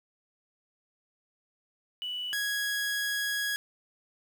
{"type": "tone pair in turn", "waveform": ["sine", "sawtooth"], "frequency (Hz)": [2960, 1661.2], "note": ["F#7", "G#6"], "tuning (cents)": [0, 0], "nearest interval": "minor seventh", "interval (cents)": 1000, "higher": "first", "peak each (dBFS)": [-32, -25], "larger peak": "second", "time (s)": [[2.02, 2.33], [2.33, 3.56]], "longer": "second", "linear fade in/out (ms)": 0, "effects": ["9-bit"]}